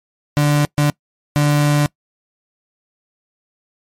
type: tone bursts at uneven times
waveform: 35% pulse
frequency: 146.83 Hz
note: D3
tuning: in tune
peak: -10 dBFS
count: 3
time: 0.37-0.65 / 0.78-0.9 / 1.36-1.86 s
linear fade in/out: 0 ms
effects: noise-tail reverb RT60 0.1 s tail -23 dB re dry + MP3 64 kbps